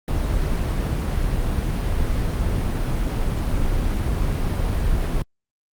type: noise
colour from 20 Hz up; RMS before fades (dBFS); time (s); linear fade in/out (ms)
brown; -21; 0.08-5.22; 2
effects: Opus 32 kbps